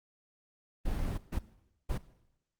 brown noise bursts at uneven times, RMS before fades -32 dBFS, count 3, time 0.85-1.18 / 1.32-1.39 / 1.89-1.98 s, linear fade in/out 10 ms, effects noise-tail reverb RT60 0.9 s tail -17 dB re dry + Opus 24 kbps

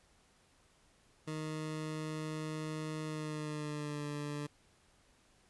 20% pulse tone with pitch glide, 155.56 to 146.83 Hz, D#3 to D3, 0 to 0 cents, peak -33 dBFS, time 1.27-4.47 s, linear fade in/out 10 ms, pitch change -100 cents, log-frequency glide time 3.04-4.05 s, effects pink hiss -68 dBFS RMS until 5.49 s + resampled to 24000 Hz

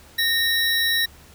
square tone pair together, 1840 / 3894 Hz, A#6 / B7, -23 / -25 cents, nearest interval octave + minor second, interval 1298 cents, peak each -22 dBFS, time 0.18-1.06 s, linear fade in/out 10 ms, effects added 73 Hz sine -51 dBFS peak until 1.34 s + pink hiss -49 dBFS RMS until 1.34 s

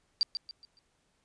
sine tone with echo, 4699 Hz, D8, in tune, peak -22 dBFS, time 0.21-0.23 s, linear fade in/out 0 ms, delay 140 ms, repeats 4, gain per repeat -9 dB, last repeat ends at 0.79 s, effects pink hiss -73 dBFS RMS until 1.24 s + resampled to 22050 Hz

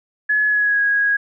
sine tone with pitch glide, 1700 to 1651.6 Hz, G#6 to G#6, +40 to -10 cents, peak -14 dBFS, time 0.29-1.17 s, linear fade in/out 10 ms, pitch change -50 cents, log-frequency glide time 0.47-0.81 s, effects none

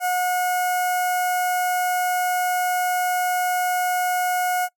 sawtooth tone with notch filter, 725 Hz, F#5, 35 cents flat, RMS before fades -22 dBFS, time 0-4.69 s, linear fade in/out 50 ms, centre 3700 Hz, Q 0.77, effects noise-tail reverb RT60 0.1 s tail -22 dB re dry

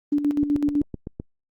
sine tone with tremolo, 290.8 Hz, D4, 17 cents flat, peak -17 dBFS, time 0.12-0.82 s, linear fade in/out 5 ms, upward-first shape square, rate 7.9 Hz, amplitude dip 60%
click train, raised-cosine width 3 ms, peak -18 dBFS, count 7, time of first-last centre 0.43-1.199 s, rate 7.8 Hz
effects Opus 24 kbps

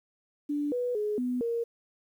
sine tone with pitch steps, 292.1 / 491.3 / 420.2 / 248.8 / 466.5 Hz, D4 / B4 / G#4 / B3 / A#4, -9 / -9 / +20 / +13 / +1 cents, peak -27 dBFS, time 0.49-1.64 s, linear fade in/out 10 ms, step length 230 ms, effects 10-bit

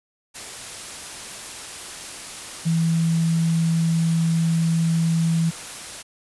sine tone in noise, 164.81 Hz, E3, in tune, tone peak -17 dBFS, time 2.65-5.51 s, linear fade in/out 20 ms, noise white, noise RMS -35 dBFS, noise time 0.34-6.03 s, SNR +15 dB, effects resampled to 24000 Hz

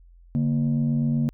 sine tone pair together, 145.01 / 233.1 Hz, D3 / A#3, -22 / 0 cents, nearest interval minor sixth, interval 822 cents, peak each -21 dBFS, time 0.35-1.29 s, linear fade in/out 0 ms, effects tanh soft clip ceiling -16 dBFS + added 43 Hz sine -48 dBFS peak until 1.33 s

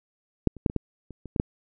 clicks, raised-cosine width 3 ms, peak -6 / -29 / -7 / -19 / -12 / -28 / -26 / -16 / -8 dBFS, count 9, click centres 0.473 / 0.567 / 0.662 / 0.699 / 0.763 / 1.107 / 1.257 / 1.362 / 1.399 s, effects none

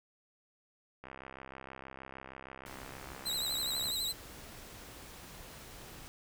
click train, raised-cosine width 0.5 ms, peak -31 dBFS, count 191, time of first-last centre 1.04-3.901 s, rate 66.4 Hz
pink noise, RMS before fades -50 dBFS, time 2.66-6.08 s, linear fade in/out 0 ms
sawtooth tone with vibrato, 3951 Hz, B7, in tune, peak -30 dBFS, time 3.25-4.13 s, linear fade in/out 20 ms, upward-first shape triangle, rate 12 Hz, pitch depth 88 cents each way
effects none

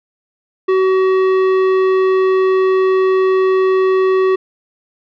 sine tone with tanh clipping, 377.5 Hz, F#4, 35 cents sharp, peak -12 dBFS, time 0.68-4.36 s, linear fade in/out 10 ms, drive 13 dB, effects none

